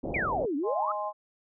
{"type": "low-pass noise", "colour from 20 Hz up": "white", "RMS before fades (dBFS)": -34, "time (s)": [0.03, 0.46], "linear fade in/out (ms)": 10, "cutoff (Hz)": 730, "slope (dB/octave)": 48}
{"type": "exponential two-way sweep", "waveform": "sine", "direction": "down then up", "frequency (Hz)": [2466, 266.6, 1340], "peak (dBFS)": -27, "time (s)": [0.14, 0.92], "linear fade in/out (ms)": 5, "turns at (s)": 0.56}
{"type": "chord", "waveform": "sine", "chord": "Ab major", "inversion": "second", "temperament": "equal", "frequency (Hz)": [622.3, 830.6, 1046.5], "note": ["Eb5", "Ab5", "C6"], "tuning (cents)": [0, 0, 0], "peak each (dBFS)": -34, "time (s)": [0.63, 1.13], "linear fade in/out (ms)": 50}
{"effects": []}